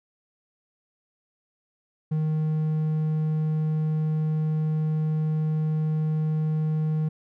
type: tone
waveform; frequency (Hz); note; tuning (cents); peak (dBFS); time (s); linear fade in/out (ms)
triangle; 155.56; D#3; 0; -20; 2.11-7.09; 10
effects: none